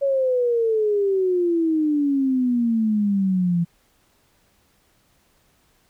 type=exponential sweep; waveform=sine; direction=down; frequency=561 to 168.2 Hz; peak=-17 dBFS; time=0.01-3.65 s; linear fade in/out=20 ms; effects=pink hiss -62 dBFS RMS until 5.89 s